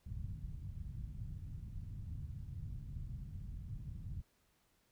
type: low-pass noise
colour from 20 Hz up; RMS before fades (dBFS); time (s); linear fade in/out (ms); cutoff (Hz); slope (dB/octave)
white; -45; 0.06-4.22; 10; 130; 24
effects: pink hiss -75 dBFS RMS until 4.91 s